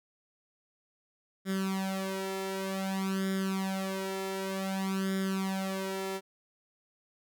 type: tone with flanger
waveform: sawtooth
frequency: 191.9 Hz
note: G3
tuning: 37 cents flat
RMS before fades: -33 dBFS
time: 1.45-6.21 s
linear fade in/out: 50 ms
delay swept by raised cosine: 0.57 to 2.27 ms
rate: 0.54 Hz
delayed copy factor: +0.85
effects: none